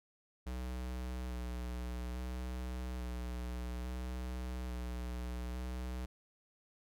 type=tone with vibrato; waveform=square; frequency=61.74 Hz; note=B1; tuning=in tune; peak=-39 dBFS; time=0.46-6.06 s; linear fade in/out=10 ms; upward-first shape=square; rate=0.59 Hz; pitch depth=21 cents each way; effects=none